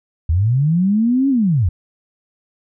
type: linear two-way sweep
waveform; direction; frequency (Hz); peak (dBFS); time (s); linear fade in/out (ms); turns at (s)
sine; up then down; 74.5 to 280 to 74.5; -12; 0.29-1.69; 5; 1.29
effects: none